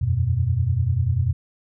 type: chord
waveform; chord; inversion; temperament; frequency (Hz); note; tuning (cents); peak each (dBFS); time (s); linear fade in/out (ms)
sine; E suspended second; none; equal with one note detuned; 82.41 / 92.5 / 122.69; E2 / F#2 / B2; 0 / 0 / -11; -25 / -22 / -21; 0.01-1.33; 10
effects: none